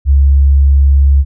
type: tone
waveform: sine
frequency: 69.3 Hz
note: C#2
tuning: in tune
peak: -4 dBFS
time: 0.05-1.25 s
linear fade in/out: 50 ms
effects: none